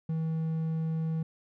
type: tone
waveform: triangle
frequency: 160.8 Hz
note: E3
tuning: 43 cents flat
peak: -26 dBFS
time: 0.09-1.23 s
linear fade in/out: 5 ms
effects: none